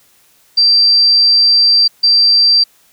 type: tone bursts at uneven times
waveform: sine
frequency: 4699 Hz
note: D8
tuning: in tune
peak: -6 dBFS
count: 2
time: 0.57-1.88 / 2.03-2.64 s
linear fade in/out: 10 ms
effects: white hiss -51 dBFS RMS until 2.92 s